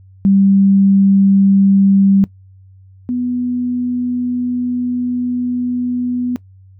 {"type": "tone pair in turn", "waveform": "sine", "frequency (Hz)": [196, 246.7], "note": ["G3", "B3"], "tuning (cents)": [0, -2], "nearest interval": "major third", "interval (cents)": 398, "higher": "second", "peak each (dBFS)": [-7, -15], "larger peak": "first", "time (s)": [[0.25, 2.24], [3.09, 6.36]], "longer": "second", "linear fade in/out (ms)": 0, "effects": ["noise-tail reverb RT60 0.1 s tail -20 dB re dry", "added 95 Hz sine -40 dBFS peak until 6.79 s"]}